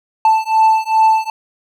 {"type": "beating tone pair", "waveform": "triangle", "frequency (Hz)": [880, 882.5], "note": ["A5", "A5"], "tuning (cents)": [0, 5], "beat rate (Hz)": 2.5, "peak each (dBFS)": -11, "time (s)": [0.25, 1.3], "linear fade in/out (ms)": 2, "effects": []}